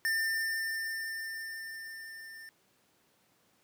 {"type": "tone with level ramp", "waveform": "square", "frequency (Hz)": 1797, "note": "A6", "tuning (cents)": 36, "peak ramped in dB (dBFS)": [-28, -47], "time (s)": [0.05, 2.49], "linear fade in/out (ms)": 0, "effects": ["pink hiss -69 dBFS RMS until 3.63 s", "high-pass 150 Hz 12 dB/octave"]}